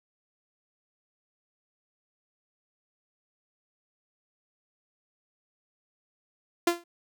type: tone with exponential decay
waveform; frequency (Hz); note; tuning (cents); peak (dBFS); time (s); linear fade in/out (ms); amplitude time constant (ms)
sawtooth; 344.3; F4; -25; -14; 6.67-6.84; 5; 35
effects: none